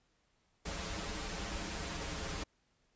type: noise with comb filter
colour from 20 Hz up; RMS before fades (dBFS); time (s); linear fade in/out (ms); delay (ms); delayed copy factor
pink; -40; 0.65-2.44; 10; 8.1; -1
effects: pink hiss -75 dBFS RMS until 2.95 s + resampled to 16000 Hz